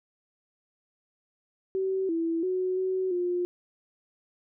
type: tone with pitch steps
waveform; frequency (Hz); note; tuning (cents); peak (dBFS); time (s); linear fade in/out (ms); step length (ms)
sine; 381.3 / 330.5 / 369.7 / 374.8 / 354.9; G4 / E4 / F#4 / F#4 / F4; -48 / +5 / -1 / +22 / +28; -25; 1.75-3.45; 0; 340
effects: none